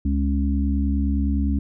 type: harmonic tone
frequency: 69.7 Hz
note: C#2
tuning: 10 cents sharp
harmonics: 1 / 3 / 4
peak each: -20 / -25 / -26 dBFS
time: 0.05-1.59 s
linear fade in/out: 5 ms
effects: none

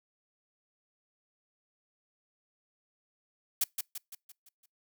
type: noise with echo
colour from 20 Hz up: blue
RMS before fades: -27 dBFS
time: 3.61-3.64 s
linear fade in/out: 5 ms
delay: 170 ms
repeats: 6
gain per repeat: -6 dB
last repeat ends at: 4.66 s
effects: noise-tail reverb RT60 0.2 s tail -26 dB re dry

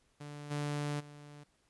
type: tone with level steps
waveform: sawtooth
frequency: 146.4 Hz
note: D3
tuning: 5 cents flat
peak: -40 / -30 / -46 dBFS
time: 0.2-1.44 s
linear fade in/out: 10 ms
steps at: 0.5 / 0.99 s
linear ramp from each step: 20 ms
effects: pink hiss -73 dBFS RMS until 1.69 s + resampled to 24000 Hz

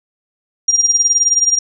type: tone with tremolo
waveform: sine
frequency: 5700 Hz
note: F8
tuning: 34 cents sharp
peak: -7 dBFS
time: 0.68-1.59 s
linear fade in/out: 5 ms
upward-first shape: sine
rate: 19 Hz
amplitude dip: 75%
effects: none

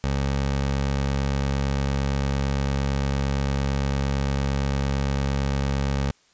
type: tone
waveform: 20% pulse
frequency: 68.8 Hz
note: C#2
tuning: 12 cents flat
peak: -17 dBFS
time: 0.04-6.11 s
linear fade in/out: 0 ms
effects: white hiss -60 dBFS RMS until 6.33 s + resampled to 16000 Hz

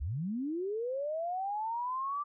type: linear sweep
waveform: sine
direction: up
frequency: 55.3 to 1180 Hz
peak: -32 dBFS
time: 0-2.24 s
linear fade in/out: 20 ms
effects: none

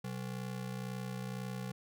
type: ring-modulated tone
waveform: square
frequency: 158.3 Hz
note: D#3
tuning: 30 cents sharp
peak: -36 dBFS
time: 0.04-1.72 s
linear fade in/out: 5 ms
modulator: 31 Hz
effects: none

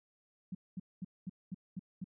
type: tone bursts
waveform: sine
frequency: 184.9 Hz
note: F#3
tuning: 1 cent flat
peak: -37 dBFS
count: 7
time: 0.52-2.043 s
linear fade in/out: 5 ms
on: 29 ms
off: 220 ms
effects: none

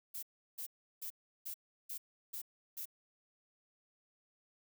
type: noise bursts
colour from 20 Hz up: violet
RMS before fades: -43 dBFS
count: 7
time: 0.14-2.856 s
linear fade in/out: 10 ms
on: 88 ms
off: 350 ms
effects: none

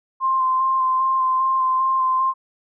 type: tone with vibrato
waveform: sine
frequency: 1047 Hz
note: C6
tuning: 1 cent sharp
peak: -16 dBFS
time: 0.2-2.34 s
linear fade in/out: 50 ms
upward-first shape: square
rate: 2.5 Hz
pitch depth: 13 cents each way
effects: none

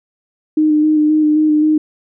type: tone with vibrato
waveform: sine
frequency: 305.7 Hz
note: D#4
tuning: 30 cents flat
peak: -9 dBFS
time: 0.57-1.78 s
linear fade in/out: 5 ms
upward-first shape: square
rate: 3.8 Hz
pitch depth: 16 cents each way
effects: none

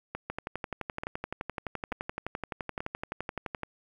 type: two click trains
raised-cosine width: 0.5 ms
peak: -19 / -18 dBFS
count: 4 / 40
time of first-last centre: 0.15-2.805 / 0.3-3.633 s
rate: 1.13 / 11.7 Hz
effects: 9-bit

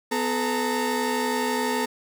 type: tone cluster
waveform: 30% pulse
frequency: 249.8 / 432.6 / 917 Hz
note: B3 / A4 / A#5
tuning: +20 / -29 / -29 cents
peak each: -25 dBFS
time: 0.11-1.86 s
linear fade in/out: 10 ms
effects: none

